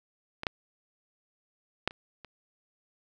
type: clicks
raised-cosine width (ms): 0.3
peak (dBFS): -19 / -11 / -10 / -30 / -29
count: 5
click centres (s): 0.434 / 0.468 / 1.876 / 1.909 / 2.247
effects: none

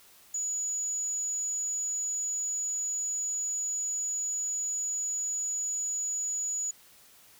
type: tone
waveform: sine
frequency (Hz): 6880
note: A8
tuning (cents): -40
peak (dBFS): -29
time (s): 0.34-6.71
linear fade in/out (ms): 5
effects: white hiss -57 dBFS RMS until 7.39 s

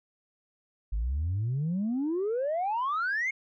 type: exponential sweep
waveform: sine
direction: up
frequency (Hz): 49 to 2200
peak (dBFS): -25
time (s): 0.92-3.31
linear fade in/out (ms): 10
effects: tanh soft clip ceiling -24 dBFS

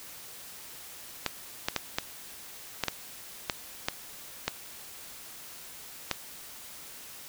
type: clicks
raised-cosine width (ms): 0.2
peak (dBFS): -9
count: 10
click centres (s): 1.263 / 1.685 / 1.763 / 1.985 / 2.837 / 2.883 / 3.498 / 3.885 / 4.48 / 6.113
effects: white hiss -46 dBFS RMS until 7.28 s

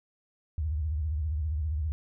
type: tone with vibrato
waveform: sine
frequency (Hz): 76.5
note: D#2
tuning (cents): -29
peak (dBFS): -27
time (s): 0.58-1.92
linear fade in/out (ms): 0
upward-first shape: sine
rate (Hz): 15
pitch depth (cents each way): 160
effects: none

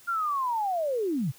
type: linear sweep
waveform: sine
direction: down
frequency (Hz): 1414 to 112.3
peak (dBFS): -25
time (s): 0.07-1.32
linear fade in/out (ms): 20
effects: white hiss -54 dBFS RMS until 1.38 s

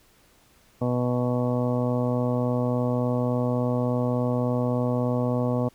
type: harmonic tone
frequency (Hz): 123.47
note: B2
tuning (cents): 0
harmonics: 1 / 2 / 3 / 4 / 5 / 6 / 7 / 8 / 9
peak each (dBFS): -26 / -26 / -37 / -29 / -31 / -41 / -38 / -44 / -39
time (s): 0.81-5.69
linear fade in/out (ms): 10
effects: pink hiss -59 dBFS RMS until 5.74 s

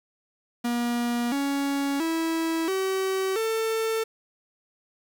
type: tone with pitch steps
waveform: 45% pulse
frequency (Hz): 239.1 / 279.5 / 326.6 / 381.7 / 446.2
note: A#3 / C#4 / E4 / G4 / A4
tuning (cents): +44 / +14 / -16 / -46 / +24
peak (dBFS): -24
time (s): 0.64-4.04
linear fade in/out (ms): 10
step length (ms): 680
effects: 9-bit

